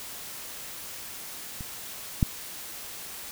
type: clicks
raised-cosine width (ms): 5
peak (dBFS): -25 / -8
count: 2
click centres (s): 1.608 / 2.228
effects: white hiss -40 dBFS RMS until 3.31 s